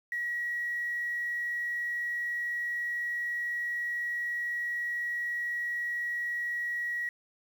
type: tone with quantisation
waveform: sine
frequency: 1914 Hz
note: A#6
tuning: 45 cents sharp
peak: -30 dBFS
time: 0.12-7.09 s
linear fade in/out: 2 ms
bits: 9
effects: none